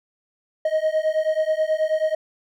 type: beating tone pair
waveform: triangle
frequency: 622.3 / 631.6 Hz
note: D#5 / D#5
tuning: 0 / +26 cents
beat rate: 9.3 Hz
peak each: -20 dBFS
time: 0.65-2.15 s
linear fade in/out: 5 ms
effects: none